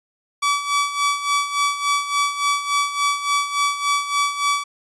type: tone with tremolo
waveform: sawtooth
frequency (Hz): 1147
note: D6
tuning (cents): -41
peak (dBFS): -12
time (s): 0.42-4.64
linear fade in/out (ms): 10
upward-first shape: sine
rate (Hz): 3.5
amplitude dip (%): 70
effects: resampled to 22050 Hz